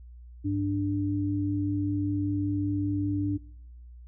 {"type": "tone pair together", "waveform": "sine", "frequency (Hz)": [99.85, 294.4], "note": ["G2", "D4"], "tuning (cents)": [32, 4], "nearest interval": "octave + perfect fifth", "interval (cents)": 1872, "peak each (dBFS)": [-29, -27], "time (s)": [0.44, 3.38], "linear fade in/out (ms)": 20, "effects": ["noise-tail reverb RT60 0.9 s tail -26 dB re dry", "added 60 Hz sine -44 dBFS peak until 4.07 s"]}